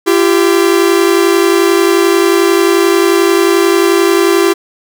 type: tone pair together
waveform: 45% pulse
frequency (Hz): 340.7 / 392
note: F4 / G4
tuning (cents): -43 / 0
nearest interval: major second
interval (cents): 243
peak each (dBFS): -10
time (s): 0.06-4.54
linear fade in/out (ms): 20
effects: none